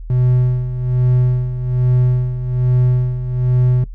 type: tone with tremolo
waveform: triangle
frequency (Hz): 125.1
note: B2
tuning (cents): +23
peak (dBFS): -8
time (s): 0.1-3.84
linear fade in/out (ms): 2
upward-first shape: sine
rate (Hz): 1.2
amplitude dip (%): 70
effects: noise-tail reverb RT60 0.1 s tail -18 dB re dry + added 40 Hz sine -27 dBFS peak until 3.94 s